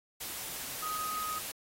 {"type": "tone in noise", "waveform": "sine", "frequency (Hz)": 1253, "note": "D#6", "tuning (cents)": 12, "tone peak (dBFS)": -34, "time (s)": [0.82, 1.39], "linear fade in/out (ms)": 10, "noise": "white", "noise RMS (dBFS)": -40, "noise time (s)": [0.2, 1.52], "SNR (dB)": 3, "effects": ["AAC 48 kbps"]}